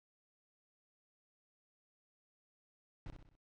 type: noise with echo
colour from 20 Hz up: brown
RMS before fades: -45 dBFS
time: 3.06-3.1 s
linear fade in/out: 0 ms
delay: 63 ms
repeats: 4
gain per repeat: -6 dB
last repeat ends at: 3.352 s
effects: noise-tail reverb RT60 0.1 s tail -25 dB re dry + low-pass 5000 Hz 12 dB/octave